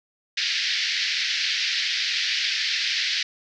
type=band-pass noise; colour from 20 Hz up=white; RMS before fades=-25 dBFS; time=0.37-3.23 s; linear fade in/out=5 ms; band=1700 to 5200 Hz; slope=48 dB/octave; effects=none